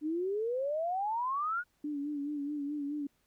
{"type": "exponential sweep", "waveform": "sine", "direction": "up", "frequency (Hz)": [293.7, 1480], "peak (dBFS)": -30, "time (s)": [0.01, 1.64], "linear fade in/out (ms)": 50}
{"type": "tone with vibrato", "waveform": "sine", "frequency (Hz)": 290, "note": "D4", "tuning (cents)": -22, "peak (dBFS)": -33, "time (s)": [1.84, 3.07], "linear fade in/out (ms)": 5, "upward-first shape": "sine", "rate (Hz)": 4.7, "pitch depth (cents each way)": 53}
{"effects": ["pink hiss -74 dBFS RMS until 3.26 s"]}